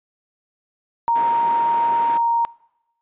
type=tone; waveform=sine; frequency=932 Hz; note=A#5; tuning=1 cent flat; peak=-15 dBFS; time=1.08-2.45 s; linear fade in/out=0 ms
type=band-pass noise; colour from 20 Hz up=white; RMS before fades=-34 dBFS; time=1.15-2.18 s; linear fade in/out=10 ms; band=210 to 1200 Hz; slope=12 dB/octave
effects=noise-tail reverb RT60 0.9 s tail -23 dB re dry + resampled to 8000 Hz